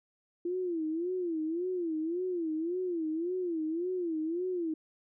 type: tone with vibrato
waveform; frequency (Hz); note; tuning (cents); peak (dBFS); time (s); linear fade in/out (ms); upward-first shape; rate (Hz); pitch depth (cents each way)
sine; 339.6; F4; -48; -30; 0.45-4.74; 5; sine; 1.8; 150
effects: none